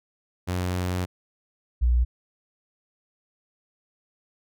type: tone pair in turn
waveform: sawtooth / sine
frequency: 90.5 / 60.4 Hz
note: F#2 / B1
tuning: -38 / -38 cents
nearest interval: perfect fifth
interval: 700 cents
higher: first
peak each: -21 / -17 dBFS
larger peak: second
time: 0.47-1.06 / 1.81-2.05 s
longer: first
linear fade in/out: 20 ms
effects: none